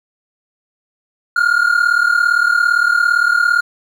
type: tone pair together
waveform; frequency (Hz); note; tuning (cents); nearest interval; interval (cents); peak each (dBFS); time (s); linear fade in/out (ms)
triangle; 1396.9 / 1434.5; F6 / F6; 0 / +46; unison; 46; -12; 1.36-3.61; 5
effects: none